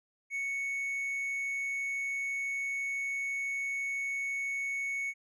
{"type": "tone", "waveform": "triangle", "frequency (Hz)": 2217, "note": "C#7", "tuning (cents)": 0, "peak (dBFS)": -30, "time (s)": [0.3, 5.14], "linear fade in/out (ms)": 50, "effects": ["resampled to 32000 Hz"]}